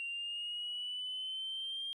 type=linear sweep; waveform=sine; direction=up; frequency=2758 to 3210 Hz; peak=-36 dBFS; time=0-1.93 s; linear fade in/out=0 ms; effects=tanh soft clip ceiling -34 dBFS + 13-bit